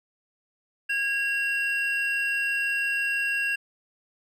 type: tone pair together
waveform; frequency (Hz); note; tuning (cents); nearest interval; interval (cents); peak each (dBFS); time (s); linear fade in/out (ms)
triangle; 1639 / 2743; G#6 / F7; -23 / -32; major sixth; 891; -25; 0.89-3.56; 10
effects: none